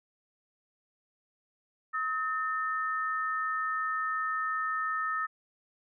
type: tone pair together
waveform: sine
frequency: 1277.2 / 1800 Hz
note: D#6 / A6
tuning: +45 / +39 cents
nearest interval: tritone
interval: 594 cents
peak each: -30 / -34 dBFS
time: 1.93-5.27 s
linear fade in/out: 20 ms
effects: none